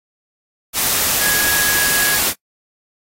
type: tone in noise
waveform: sine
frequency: 1661.2 Hz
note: G#6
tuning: in tune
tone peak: -19 dBFS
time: 1.19-2.2 s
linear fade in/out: 50 ms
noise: white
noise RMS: -17 dBFS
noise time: 0.73-2.34 s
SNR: -5 dB
effects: noise-tail reverb RT60 0.1 s tail -23 dB re dry + AAC 48 kbps